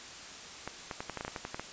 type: clicks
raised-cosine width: 0.5 ms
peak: -21 dBFS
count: 12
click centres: 0.676 / 0.912 / 1.005 / 1.097 / 1.173 / 1.209 / 1.249 / 1.28 / 1.362 / 1.451 / 1.545 / 1.596 s
effects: white hiss -46 dBFS RMS until 1.72 s + resampled to 16000 Hz